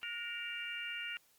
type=harmonic tone with a mistuned harmonic; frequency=465.6 Hz; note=A#4; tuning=2 cents flat; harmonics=3 / 4 / 5 / 6; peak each=-45 / -47 / -45 / -42 dBFS; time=0.03-1.17 s; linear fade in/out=0 ms; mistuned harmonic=3; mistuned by=+48 cents; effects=white hiss -69 dBFS RMS until 1.38 s + Opus 48 kbps

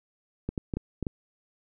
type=clicks; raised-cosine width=3 ms; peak=-17 dBFS; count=6; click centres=0.49 / 0.578 / 0.738 / 0.77 / 1.027 / 1.068 s; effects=none

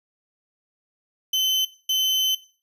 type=tone bursts at uneven times; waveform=35% pulse; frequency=3056 Hz; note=G7; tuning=45 cents flat; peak=-18 dBFS; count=2; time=1.33-1.65 / 1.89-2.35 s; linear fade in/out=5 ms; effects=noise-tail reverb RT60 0.4 s tail -17 dB re dry

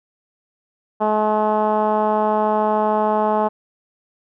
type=tone with low-pass filter; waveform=10% pulse; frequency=213.7 Hz; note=G#3; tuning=50 cents sharp; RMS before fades=-18 dBFS; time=1-3.49 s; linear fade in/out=20 ms; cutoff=880 Hz; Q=2.2; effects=none

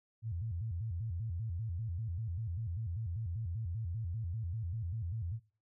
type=tone with vibrato; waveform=sine; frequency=98 Hz; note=G2; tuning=in tune; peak=-35 dBFS; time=0.22-5.4 s; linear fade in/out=50 ms; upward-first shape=square; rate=5.1 Hz; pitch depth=240 cents each way; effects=noise-tail reverb RT60 0.4 s tail -23 dB re dry

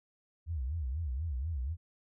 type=tone with vibrato; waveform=sine; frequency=72.4 Hz; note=D2; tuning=24 cents flat; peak=-32 dBFS; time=0.46-1.77 s; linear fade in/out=50 ms; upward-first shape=sine; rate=4.1 Hz; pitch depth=280 cents each way; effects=none

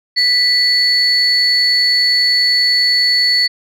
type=tone pair together; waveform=sine; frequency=1975.5 / 4435 Hz; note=B6 / C#8; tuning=0 / 0 cents; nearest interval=octave + major second; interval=1400 cents; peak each=-15 / -10 dBFS; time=0.16-3.48 s; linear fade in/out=20 ms; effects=tanh soft clip ceiling -5 dBFS

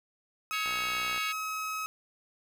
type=tone; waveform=30% pulse; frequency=1278 Hz; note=D#6; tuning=46 cents sharp; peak=-30 dBFS; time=0.51-1.86 s; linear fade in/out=0 ms
type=harmonic tone; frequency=554.4 Hz; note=C#5; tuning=in tune; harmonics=3 / 4 / 5 / 6 / 7 / 8 / 9; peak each=-42 / -35 / -39 / -42 / -40 / -45 / -48 dBFS; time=0.52-1.33 s; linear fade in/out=20 ms
type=click train; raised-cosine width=0.5 ms; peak=-27 dBFS; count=33; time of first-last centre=0.66-1.178 s; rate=61.8 Hz
effects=none

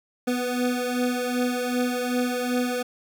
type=beating tone pair; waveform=25% pulse; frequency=246.9 / 249.5 Hz; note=B3 / B3; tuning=0 / +18 cents; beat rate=2.6 Hz; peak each=-21 / -25 dBFS; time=0.27-2.83 s; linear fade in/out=10 ms; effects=none

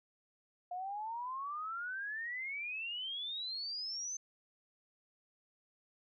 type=exponential sweep; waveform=sine; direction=up; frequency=705 to 6272 Hz; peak=-38 dBFS; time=0.71-4.17 s; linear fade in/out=5 ms; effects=none

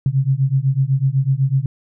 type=beating tone pair; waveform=sine; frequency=130.81 / 138.81 Hz; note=C3 / C#3; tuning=0 / +3 cents; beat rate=8 Hz; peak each=-17 dBFS; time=0.06-1.66 s; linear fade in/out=2 ms; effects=none

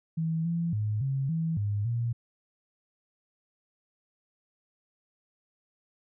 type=tone with pitch steps; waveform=sine; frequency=162.2 / 168.7 / 106.2 / 135.5 / 163 / 102.8 / 117.7 Hz; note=E3 / E3 / G#2 / C#3 / E3 / G#2 / A#2; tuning=-28 / +40 / +39 / -39 / -19 / -17 / +17 cents; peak=-26 dBFS; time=0.17-2.13 s; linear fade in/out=10 ms; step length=280 ms; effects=none

